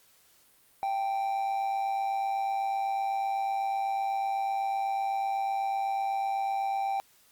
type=tone with amplitude modulation; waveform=triangle; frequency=784 Hz; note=G5; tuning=in tune; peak=-23 dBFS; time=0.83-7 s; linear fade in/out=0 ms; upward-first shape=sine; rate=108 Hz; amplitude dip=50%; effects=white hiss -62 dBFS RMS until 7.31 s + Opus 48 kbps